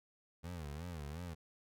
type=tone with vibrato; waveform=25% pulse; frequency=79.7 Hz; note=D#2; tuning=42 cents sharp; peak=-39 dBFS; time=0.43-1.35 s; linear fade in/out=20 ms; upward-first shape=sine; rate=2.8 Hz; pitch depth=200 cents each way; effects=none